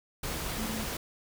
sine tone in noise, 220 Hz, A3, in tune, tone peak -35 dBFS, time 0.58-0.84 s, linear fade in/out 5 ms, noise pink, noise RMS -35 dBFS, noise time 0.23-0.97 s, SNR -3 dB, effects none

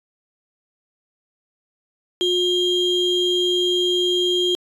triangle ring-modulated tone, 1789 Hz, A6, 28 cents sharp, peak -12 dBFS, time 2.21-4.55 s, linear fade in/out 0 ms, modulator 1430 Hz, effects resampled to 32000 Hz

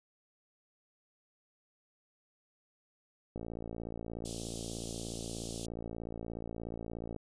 click train, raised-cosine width 2 ms, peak -28 dBFS, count 217, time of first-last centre 3.36-7.163 s, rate 56.8 Hz
white high-pass noise, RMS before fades -43 dBFS, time 4.25-5.66 s, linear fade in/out 5 ms, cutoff 3000 Hz, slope 48 dB/octave
effects resampled to 22050 Hz

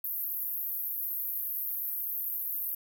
pink band-pass noise, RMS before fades -34 dBFS, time 0.04-2.75 s, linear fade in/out 5 ms, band 12000 to 16000 Hz, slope 96 dB/octave, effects none

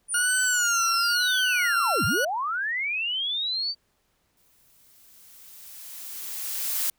sine linear two-way sweep, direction down then up, 9540 to 77.78 to 4652 Hz, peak -25 dBFS, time 0.08-3.75 s, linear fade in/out 50 ms, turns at 2.05 s
40% pulse tone with vibrato, 1432 Hz, F6, 43 cents sharp, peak -22 dBFS, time 0.14-2.25 s, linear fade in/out 5 ms, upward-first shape sine, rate 1 Hz, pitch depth 89 cents each way
blue noise with exponential growth, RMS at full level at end -25 dBFS, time 4.37-6.9 s, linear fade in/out 2 ms, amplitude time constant 550 ms
effects pink hiss -70 dBFS RMS until 6.98 s

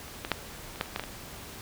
clicks, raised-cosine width 0.3 ms, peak -29 / -17 / -8 / -28 / -11 / -29 / -14 / -15 / -21 dBFS, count 9, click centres 0.081 / 0.249 / 0.317 / 0.759 / 0.811 / 0.859 / 0.961 / 0.996 / 1.038 s, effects pink hiss -44 dBFS RMS until 1.61 s

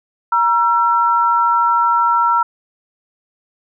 sine tone pair together, 946 / 1346.7 Hz, A#5 / E6, +25 / +37 cents, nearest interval tritone, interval 612 cents, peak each -14 dBFS, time 0.32-2.43 s, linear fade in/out 5 ms, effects none

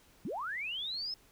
sine linear sweep, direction up, 145.2 to 5274 Hz, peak -35 dBFS, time 0.25-1.14 s, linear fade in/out 2 ms, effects pink hiss -63 dBFS RMS until 1.31 s

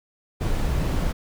brown noise, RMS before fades -23 dBFS, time 0.4-1.13 s, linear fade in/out 20 ms, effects none

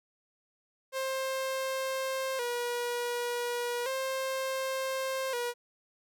sawtooth tone with vibrato, 505 Hz, B4, 39 cents sharp, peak -27 dBFS, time 0.92-5.54 s, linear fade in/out 50 ms, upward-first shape square, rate 0.34 Hz, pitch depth 81 cents each way, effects none

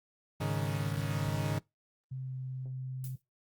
40% pulse chord, Ab suspended fourth, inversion none, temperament equal, 103.83 / 138.59 / 155.56 Hz, Ab2 / Db3 / Eb3, 0 / 0 / 0 cents, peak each -34 dBFS, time 0.4-1.59 s, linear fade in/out 10 ms
sine tone with pitch glide, 130.81 to 129.83 Hz, C3 to C3, 0 to -13 cents, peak -36 dBFS, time 2.11-3.16 s, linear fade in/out 10 ms, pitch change -13 cents, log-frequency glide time 2.23-2.33 s
violet noise with exponential decay, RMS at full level -42 dBFS, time 3.04-3.22 s, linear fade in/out 2 ms, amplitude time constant 39 ms
effects noise-tail reverb RT60 0.2 s tail -24 dB re dry + Opus 32 kbps

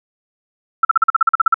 sine tone bursts, 1331 Hz, E6, 16 cents sharp, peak -7 dBFS, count 12, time 0.83-1.543 s, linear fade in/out 5 ms, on 20 ms, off 43 ms, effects none

